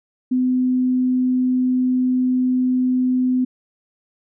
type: tone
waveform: sine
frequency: 253.8 Hz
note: B3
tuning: 47 cents sharp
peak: -15 dBFS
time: 0.31-3.45 s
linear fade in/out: 10 ms
effects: none

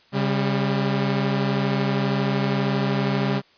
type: tone pair together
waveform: sawtooth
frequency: 136.7 / 198.7 Hz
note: C#3 / G3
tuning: -24 / +24 cents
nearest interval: tritone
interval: 648 cents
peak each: -19 dBFS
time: 0.12-3.42 s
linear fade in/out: 50 ms
effects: white hiss -56 dBFS RMS until 3.57 s + resampled to 11025 Hz

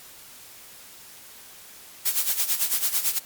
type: noise with tremolo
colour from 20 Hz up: blue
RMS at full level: -21 dBFS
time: 2.05-3.19 s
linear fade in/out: 10 ms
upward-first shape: sine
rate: 9 Hz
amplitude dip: 75%
effects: white hiss -46 dBFS RMS until 3.25 s + MP3 96 kbps

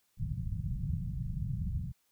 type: low-pass noise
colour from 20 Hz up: white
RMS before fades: -35 dBFS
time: 0.17-1.93 s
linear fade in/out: 50 ms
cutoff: 170 Hz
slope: 48 dB/octave
effects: white hiss -74 dBFS RMS until 2.11 s

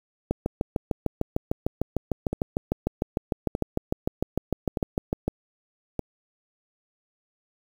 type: two click trains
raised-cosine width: 2 ms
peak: -10 / -13 dBFS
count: 34 / 4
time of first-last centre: 0.31-5.28 / 2.33-5.993 s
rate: 6.64 / 0.819 Hz
effects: 7-bit

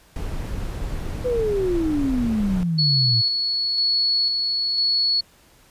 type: noise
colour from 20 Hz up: brown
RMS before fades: -28 dBFS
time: 0.16-2.63 s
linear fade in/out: 0 ms
type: exponential sweep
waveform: sine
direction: down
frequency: 509 to 112.5 Hz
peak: -19 dBFS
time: 1.24-3.22 s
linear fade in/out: 20 ms
type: tone with tremolo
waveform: sine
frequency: 4387 Hz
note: C#8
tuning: 19 cents flat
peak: -17 dBFS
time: 2.78-5.21 s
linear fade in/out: 10 ms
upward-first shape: square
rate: 1 Hz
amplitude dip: 30%
effects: pink hiss -54 dBFS RMS until 5.7 s + resampled to 32000 Hz

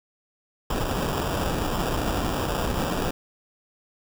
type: noise with sample-and-hold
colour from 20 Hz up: pink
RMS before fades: -26 dBFS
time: 0.7-3.11 s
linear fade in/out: 5 ms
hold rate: 2100 Hz
effects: none

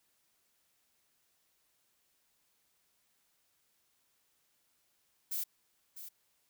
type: noise with echo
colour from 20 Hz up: violet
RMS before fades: -36 dBFS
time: 5.31-5.44 s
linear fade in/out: 10 ms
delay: 650 ms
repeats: 1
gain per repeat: -11 dB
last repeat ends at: 6.09 s
effects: white hiss -75 dBFS RMS until 6.49 s

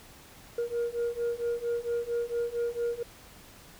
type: beating tone pair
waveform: sine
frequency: 470.3 / 474.7 Hz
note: A#4 / A#4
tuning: +15 / +31 cents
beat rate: 4.4 Hz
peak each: -30 / -29 dBFS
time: 0.58-3.03 s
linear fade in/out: 5 ms
effects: tanh soft clip ceiling -25 dBFS + pink hiss -52 dBFS RMS until 3.79 s

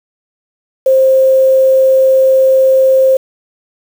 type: tone with quantisation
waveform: sine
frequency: 528 Hz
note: C5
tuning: 16 cents sharp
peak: -5 dBFS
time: 0.86-3.17 s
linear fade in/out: 5 ms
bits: 5
effects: none

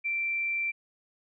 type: tone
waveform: sine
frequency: 2349 Hz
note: D7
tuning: in tune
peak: -27 dBFS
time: 0.04-0.72 s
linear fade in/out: 20 ms
effects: none

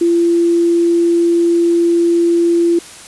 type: tone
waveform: sine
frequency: 340.8 Hz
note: F4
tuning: 42 cents flat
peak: -9 dBFS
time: 0.01-2.79 s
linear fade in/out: 5 ms
effects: white hiss -35 dBFS RMS until 3.07 s + resampled to 24000 Hz

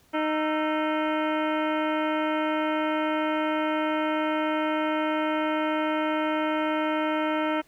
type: harmonic tone with a mistuned harmonic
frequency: 308.8 Hz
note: D#4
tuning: 13 cents flat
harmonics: 1 / 2 / 3 / 4 / 5 / 6 / 7 / 8 / 9 / 10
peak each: -27 / -29 / -31 / -33 / -38 / -41 / -38 / -41 / -46 / -42 dBFS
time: 0.13-7.62 s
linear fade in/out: 20 ms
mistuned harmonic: 4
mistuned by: +130 cents
effects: pink hiss -61 dBFS RMS until 7.67 s

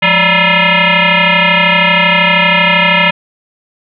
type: tone with frequency modulation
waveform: sine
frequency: 174.61 Hz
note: F3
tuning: in tune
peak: -6 dBFS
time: 0.02-3.11 s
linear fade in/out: 10 ms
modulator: 382 Hz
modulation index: 7.3
effects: none

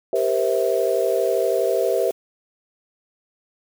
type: chord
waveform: sine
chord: C dominant seventh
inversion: second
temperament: just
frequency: 392.4 / 470.9 / 523.3 / 654.1 Hz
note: G4 / Bb4 / C5 / E5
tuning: +2 / +18 / 0 / -14 cents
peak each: -23 dBFS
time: 0.13-2.11 s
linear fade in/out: 2 ms
type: high-pass noise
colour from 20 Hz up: white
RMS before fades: -40 dBFS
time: 0.15-2.12 s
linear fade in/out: 10 ms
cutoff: 920 Hz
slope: 96 dB/octave
effects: none

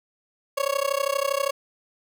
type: tone with amplitude modulation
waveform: 30% pulse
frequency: 554.4 Hz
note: C#5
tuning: in tune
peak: -16 dBFS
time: 0.57-1.51 s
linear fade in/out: 10 ms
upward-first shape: sine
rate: 32.5 Hz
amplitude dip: 95%
effects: none

